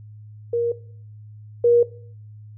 sine tone pair in turn, 471 / 475.6 Hz, A#4 / A#4, +18 / +35 cents, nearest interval unison, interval 17 cents, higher second, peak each -18 / -12 dBFS, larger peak second, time 0.53-0.72 / 1.64-1.83 s, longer neither, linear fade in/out 5 ms, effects noise-tail reverb RT60 0.5 s tail -18 dB re dry + added 106 Hz sine -39 dBFS peak until 2.57 s

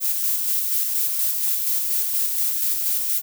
violet noise with tremolo, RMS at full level -21 dBFS, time 0-3.22 s, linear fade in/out 50 ms, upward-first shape square, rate 4.2 Hz, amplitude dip 30%, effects none

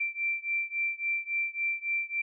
sine beating tone pair, 2349 / 2352.6 Hz, D7 / D7, 0 / +2 cents, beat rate 3.6 Hz, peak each -31 / -32 dBFS, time 0-2.22 s, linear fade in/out 10 ms, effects none

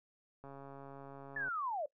click train, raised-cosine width 1 ms, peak -37 dBFS, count 145, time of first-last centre 0.44-1.483 s, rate 138 Hz
sine linear sweep, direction down, 1760 to 554.4 Hz, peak -35 dBFS, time 1.36-1.86 s, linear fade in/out 5 ms
effects noise-tail reverb RT60 0.1 s tail -19 dB re dry

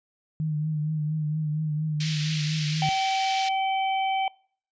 sine tone with vibrato, 153.5 Hz, D#3, 23 cents flat, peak -24 dBFS, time 0.4-2.89 s, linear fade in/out 0 ms, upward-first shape triangle, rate 4.3 Hz, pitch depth 47 cents each way
white band-pass noise, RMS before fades -34 dBFS, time 2-3.49 s, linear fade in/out 5 ms, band 2100 to 5200 Hz, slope 24 dB/octave
harmonic tone, 770 Hz, G5, 31 cents flat, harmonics 1 / 3 / 4, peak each -23 / -33 / -35 dBFS, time 2.82-4.28 s, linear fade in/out 2 ms
effects noise-tail reverb RT60 0.5 s tail -24 dB re dry + resampled to 16000 Hz

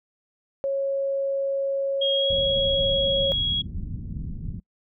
sine tone, 549 Hz, C#5, 17 cents flat, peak -22 dBFS, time 0.64-3.32 s, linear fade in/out 0 ms
sine tone with pitch glide, 3266 to 3315 Hz, G#7 to G#7, -30 to -4 cents, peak -22 dBFS, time 2.01-3.62 s, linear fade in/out 10 ms, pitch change +26 cents, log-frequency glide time 2.14-2.3 s
pink low-pass noise, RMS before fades -32 dBFS, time 2.3-4.6 s, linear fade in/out 5 ms, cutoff 210 Hz, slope 24 dB/octave
effects noise-tail reverb RT60 0.1 s tail -26 dB re dry

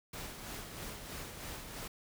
pink noise with tremolo, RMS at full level -43 dBFS, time 0.13-1.88 s, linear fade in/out 5 ms, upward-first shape sine, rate 3.1 Hz, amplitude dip 45%, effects none

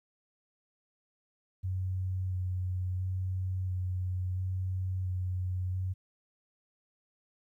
sine tone with vibrato, 92.4 Hz, F#2, 2 cents flat, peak -30 dBFS, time 1.63-5.94 s, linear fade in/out 20 ms, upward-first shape square, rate 0.73 Hz, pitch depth 13 cents each way, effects 12-bit

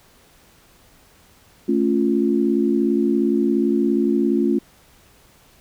sine chord, A augmented, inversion none, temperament equal, 220 / 277.2 / 349.2 Hz, A3 / C#4 / E#4, 0 / 0 / 0 cents, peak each -20 dBFS, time 1.68-4.59 s, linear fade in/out 10 ms, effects pink hiss -53 dBFS RMS until 5.6 s

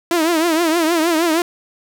sawtooth tone with vibrato, 329.6 Hz, E4, in tune, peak -10 dBFS, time 0.11-1.42 s, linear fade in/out 2 ms, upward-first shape triangle, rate 6.4 Hz, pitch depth 130 cents each way, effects none

